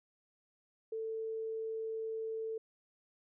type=tone; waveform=sine; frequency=444.7 Hz; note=A4; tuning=18 cents sharp; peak=-36 dBFS; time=0.92-2.58 s; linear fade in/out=5 ms; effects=none